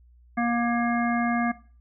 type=harmonic tone; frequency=236.7 Hz; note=A#3; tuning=27 cents sharp; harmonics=1 / 3 / 5 / 7 / 9; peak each=-24 / -28 / -32 / -32 / -34 dBFS; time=0.37-1.52 s; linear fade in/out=10 ms; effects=noise-tail reverb RT60 0.4 s tail -17 dB re dry + added 60 Hz sine -52 dBFS peak until 1.8 s